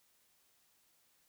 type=silence; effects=white hiss -72 dBFS RMS until 1.28 s